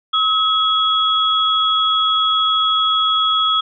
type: tone pair together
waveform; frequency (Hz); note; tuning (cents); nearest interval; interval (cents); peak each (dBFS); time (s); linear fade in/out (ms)
sine; 1283 / 3335; E6 / G#7; -47 / +7; octave + perfect fourth; 1654; -16; 0.13-3.61; 10
effects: none